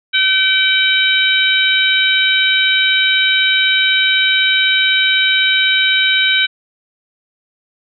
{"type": "harmonic tone with a mistuned harmonic", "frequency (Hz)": 764, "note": "G5", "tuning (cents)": -45, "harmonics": [2, 3, 4, 5], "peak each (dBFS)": [-16, -16, -16, -16], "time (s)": [0.13, 6.47], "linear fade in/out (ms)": 20, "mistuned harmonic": 3, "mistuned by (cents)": 18, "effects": []}